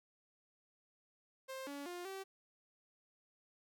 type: tone with pitch steps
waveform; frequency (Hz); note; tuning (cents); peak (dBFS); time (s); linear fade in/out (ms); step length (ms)
sawtooth; 528 / 283.7 / 353.4 / 385.8; C5 / C#4 / F4 / G4; +16 / +40 / +21 / -28; -40; 1.48-2.24; 20; 190
effects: none